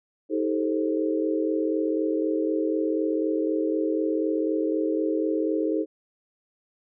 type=chord; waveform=sine; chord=A half-diminished seventh; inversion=second; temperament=just; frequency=316.8 / 396 / 440 / 528 Hz; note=Eb4 / G4 / A4 / C5; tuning=+31 / +18 / 0 / +16 cents; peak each=-25 / -30 / -28 / -31 dBFS; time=0.29-5.86 s; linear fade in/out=50 ms; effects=none